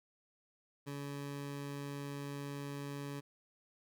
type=tone; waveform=20% pulse; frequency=141.8 Hz; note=C#3; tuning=40 cents sharp; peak=-36 dBFS; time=0.86-3.21 s; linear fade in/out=20 ms; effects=none